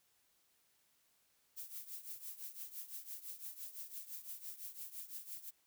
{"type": "noise with tremolo", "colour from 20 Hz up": "violet", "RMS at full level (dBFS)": -45, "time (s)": [1.56, 5.51], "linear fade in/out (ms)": 20, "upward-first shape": "triangle", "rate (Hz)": 5.9, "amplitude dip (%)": 85, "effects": ["white hiss -75 dBFS RMS until 5.66 s"]}